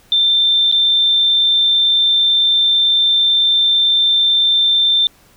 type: tone with dropouts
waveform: sine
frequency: 3571 Hz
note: A7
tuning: 25 cents sharp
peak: -10 dBFS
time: 0.12-5.07 s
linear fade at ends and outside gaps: 1 ms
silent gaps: 0.715-0.724 s
effects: pink hiss -50 dBFS RMS until 5.36 s